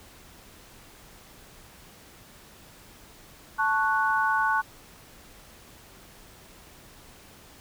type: chord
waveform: sine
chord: F# minor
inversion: first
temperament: equal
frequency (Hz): 880 / 1108.7 / 1480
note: A5 / C#6 / F#6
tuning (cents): 0 / 0 / 0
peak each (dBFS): -26 / -27 / -25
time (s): 3.58-4.62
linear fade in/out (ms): 20
effects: pink hiss -51 dBFS RMS until 7.6 s